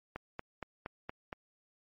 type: click train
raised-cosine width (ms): 0.5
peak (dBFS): -24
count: 6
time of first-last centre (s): 0.16-1.328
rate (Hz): 4.28
effects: MP3 32 kbps